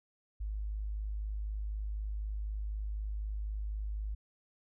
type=tone; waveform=sine; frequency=52 Hz; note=G#1; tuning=3 cents sharp; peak=-34 dBFS; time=0.4-4.15 s; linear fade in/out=10 ms; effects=none